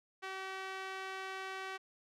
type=tone with band-pass filter; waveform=sawtooth; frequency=381.6 Hz; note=G4; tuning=47 cents flat; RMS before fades=-43 dBFS; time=0.22-1.78 s; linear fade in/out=20 ms; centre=1800 Hz; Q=0.93; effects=none